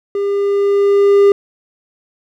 triangle tone with level ramp, 401.5 Hz, G4, 41 cents sharp, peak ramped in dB -13 to -3 dBFS, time 0.15-1.32 s, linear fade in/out 2 ms, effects none

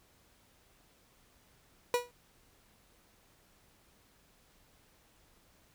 30% pulse tone with exponential decay, 486.3 Hz, B4, 27 cents flat, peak -21 dBFS, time 1.94-2.11 s, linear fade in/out 1 ms, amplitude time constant 36 ms, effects pink hiss -66 dBFS RMS until 5.74 s

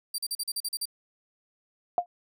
20% pulse tone bursts, 4699 Hz, D8, in tune, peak -23 dBFS, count 9, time 0.14-0.855 s, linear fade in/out 5 ms, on 43 ms, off 41 ms
sine tone with exponential decay, 706 Hz, F5, 19 cents sharp, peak -16 dBFS, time 1.98-2.06 s, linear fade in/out 1 ms, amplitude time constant 16 ms
effects none

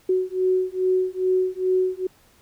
sine beating tone pair, 370 / 372.4 Hz, F#4 / F#4, 0 / +11 cents, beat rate 2.4 Hz, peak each -22 dBFS, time 0.09-2.07 s, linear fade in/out 5 ms, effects pink hiss -57 dBFS RMS until 2.41 s

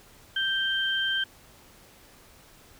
sine tone pair together, 1568 / 3139 Hz, G6 / G7, 0 / +2 cents, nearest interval octave, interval 1202 cents, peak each -27 dBFS, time 0.36-1.24 s, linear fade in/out 5 ms, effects pink hiss -54 dBFS RMS until 2.79 s

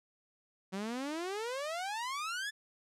sawtooth exponential sweep, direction up, 185 to 1759 Hz, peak -32 dBFS, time 0.72-2.51 s, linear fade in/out 20 ms, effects low-pass 9000 Hz 12 dB/octave

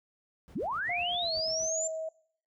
brown noise with tremolo, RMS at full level -45 dBFS, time 0.48-1.68 s, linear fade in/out 0 ms, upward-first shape sine, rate 8.1 Hz, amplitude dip 85%
sine linear sweep, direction up, 129.1 to 7350 Hz, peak -30 dBFS, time 0.55-1.88 s, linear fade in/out 10 ms
sine tone with pitch glide, 706 to 640 Hz, F5 to D#5, +19 to +49 cents, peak -33 dBFS, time 0.89-2.09 s, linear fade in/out 5 ms, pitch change -170 cents, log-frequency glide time 1.2-1.34 s
effects noise-tail reverb RT60 0.6 s tail -21 dB re dry + high-pass 80 Hz 12 dB/octave

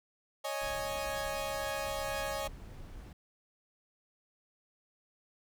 sawtooth chord, C# suspended second, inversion none, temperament equal, 554.4 / 622.3 / 830.6 Hz, C#5 / D#5 / G#5, 0 / 0 / 0 cents, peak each -34 / -35 / -36 dBFS, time 0.44-2.48 s, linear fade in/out 10 ms
brown noise, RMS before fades -47 dBFS, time 0.61-3.13 s, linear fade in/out 5 ms
effects none

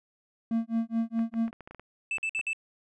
triangle tone with tremolo, 227.9 Hz, A#3, 39 cents flat, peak -21 dBFS, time 0.51-1.51 s, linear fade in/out 2 ms, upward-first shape sine, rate 4.7 Hz, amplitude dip 100%
clicks, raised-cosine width 0.5 ms, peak -30 dBFS, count 11, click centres 1.192 / 1.34 / 1.48 / 1.529 / 1.607 / 1.675 / 1.71 / 1.747 / 1.796 / 2.183 / 2.393 s
triangle tone bursts, 2637 Hz, E7, in tune, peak -26 dBFS, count 4, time 2.11-2.532 s, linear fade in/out 2 ms, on 65 ms, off 54 ms
effects resampled to 24000 Hz

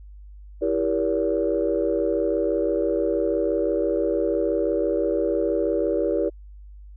sine chord, E diminished seventh, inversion none, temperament just, 329.6 / 395.6 / 474.7 / 569.6 Hz, E4 / G4 / Bb4 / Db5, 0 / +16 / +31 / +47 cents, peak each -25 dBFS, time 0.61-6.3 s, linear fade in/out 20 ms, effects tanh soft clip ceiling -11 dBFS + added 50 Hz sine -40 dBFS peak until 6.96 s

